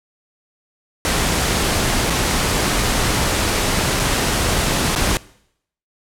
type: noise with dropouts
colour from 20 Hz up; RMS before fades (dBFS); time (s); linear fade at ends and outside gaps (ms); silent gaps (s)
pink; -18; 1.05-5.17; 0; 2.099-2.104 / 3.994-3.998 / 4.951-4.961
effects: noise-tail reverb RT60 0.7 s tail -21 dB re dry + low-pass 11000 Hz 12 dB/octave